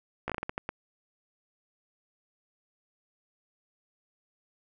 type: slowing click train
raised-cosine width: 0.5 ms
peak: -17 dBFS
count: 9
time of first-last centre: 0.28-0.691 s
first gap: 16 ms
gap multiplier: 1.32
effects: none